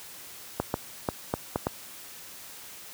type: clicks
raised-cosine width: 1 ms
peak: -11 dBFS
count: 6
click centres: 0.6 / 0.741 / 1.088 / 1.339 / 1.559 / 1.669 s
effects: white hiss -45 dBFS RMS until 2.93 s + high-pass 60 Hz 12 dB/octave